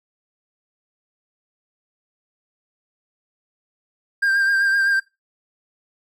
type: tone with vibrato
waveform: triangle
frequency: 1591 Hz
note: G6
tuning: 25 cents sharp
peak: -14 dBFS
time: 4.22-5 s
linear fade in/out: 10 ms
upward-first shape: triangle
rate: 7.8 Hz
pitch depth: 37 cents each way
effects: noise-tail reverb RT60 0.2 s tail -17 dB re dry